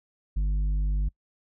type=tone with tanh clipping; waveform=triangle; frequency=50.1 Hz; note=G1; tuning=38 cents sharp; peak=-24 dBFS; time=0.36-1.09 s; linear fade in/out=10 ms; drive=11 dB; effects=noise-tail reverb RT60 0.1 s tail -25 dB re dry